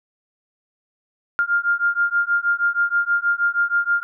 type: beating tone pair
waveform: sine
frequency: 1400 / 1406.3 Hz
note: F6 / F6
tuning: +4 / +12 cents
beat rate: 6.3 Hz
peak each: -20 dBFS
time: 1.39-4.03 s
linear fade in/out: 0 ms
effects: none